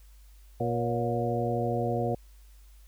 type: harmonic tone with a mistuned harmonic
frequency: 119.2 Hz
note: A#2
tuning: 39 cents sharp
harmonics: 1 / 2 / 3 / 4 / 5 / 6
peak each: -31 / -34 / -35 / -32 / -34 / -33 dBFS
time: 0.6-2.15 s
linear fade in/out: 5 ms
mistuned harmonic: 5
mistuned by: -81 cents
effects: added 50 Hz sine -50 dBFS peak until 2.87 s + white hiss -64 dBFS RMS until 2.87 s